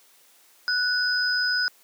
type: tone pair together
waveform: sine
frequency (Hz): 1480 / 5014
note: F#6 / D#8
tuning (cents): 0 / +12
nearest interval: octave + major sixth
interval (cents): 2112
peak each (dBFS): -23 / -25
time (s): 0.68-1.68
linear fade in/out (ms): 0
effects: white hiss -57 dBFS RMS until 1.83 s + high-pass 300 Hz 12 dB/octave